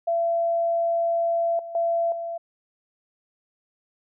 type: tone with level steps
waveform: sine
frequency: 675 Hz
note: E5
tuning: 41 cents sharp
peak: -20 / -33 / -20 / -28 dBFS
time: 0.07-2.38 s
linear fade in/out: 10 ms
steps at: 1.59 / 1.75 / 2.12 s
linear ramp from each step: 2 ms
effects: none